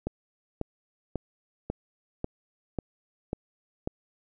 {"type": "click train", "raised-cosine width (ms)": 2, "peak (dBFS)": -16, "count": 8, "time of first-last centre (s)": [0.07, 3.874], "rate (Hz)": 1.84, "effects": []}